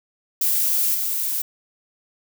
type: noise with level steps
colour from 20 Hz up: violet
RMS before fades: -20 / -24 dBFS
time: 0.41-1.42 s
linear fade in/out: 5 ms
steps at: 0.94 s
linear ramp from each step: 10 ms
effects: none